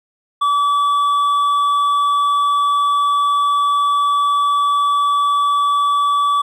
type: tone with hard clipping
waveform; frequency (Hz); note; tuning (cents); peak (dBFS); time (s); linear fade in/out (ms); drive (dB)
triangle; 1149; D6; -38; -14; 0.41-6.42; 10; 8
effects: none